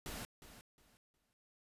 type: noise with echo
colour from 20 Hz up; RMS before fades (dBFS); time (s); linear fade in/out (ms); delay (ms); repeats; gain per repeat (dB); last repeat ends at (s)
pink; -45; 0.06-0.25; 0; 360; 3; -12; 1.33
effects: resampled to 32000 Hz